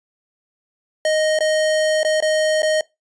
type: tone with dropouts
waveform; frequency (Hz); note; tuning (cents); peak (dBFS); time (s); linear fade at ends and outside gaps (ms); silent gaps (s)
square; 622; D#5; -1; -16; 1.05-2.81; 2; 1.389-1.406 / 2.032-2.048 / 2.204-2.224 / 2.621-2.63
effects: noise-tail reverb RT60 0.2 s tail -22 dB re dry + resampled to 22050 Hz